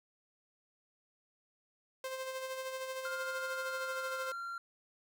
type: tone with tremolo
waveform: sawtooth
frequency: 523.3 Hz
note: C5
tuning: in tune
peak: -33 dBFS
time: 2.04-4.32 s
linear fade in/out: 2 ms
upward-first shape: sine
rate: 13 Hz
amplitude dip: 45%
type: tone with pitch glide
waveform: triangle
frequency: 1404 to 1378.3 Hz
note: F6 to F6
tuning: +9 to -23 cents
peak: -37 dBFS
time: 3.05-4.58 s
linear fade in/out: 2 ms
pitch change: -32 cents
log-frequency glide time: 3.46-4.4 s
effects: none